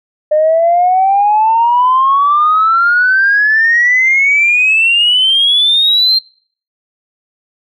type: exponential sweep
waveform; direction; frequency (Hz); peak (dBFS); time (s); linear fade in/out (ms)
sine; up; 603 to 4201; -6; 0.31-6.19; 10
effects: noise-tail reverb RT60 0.5 s tail -24 dB re dry + tanh soft clip ceiling -2 dBFS